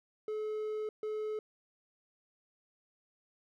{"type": "tone bursts at uneven times", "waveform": "triangle", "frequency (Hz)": 429.3, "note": "A4", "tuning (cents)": -43, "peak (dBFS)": -32, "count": 2, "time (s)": [[0.28, 0.89], [1.03, 1.39]], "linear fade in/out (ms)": 2, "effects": []}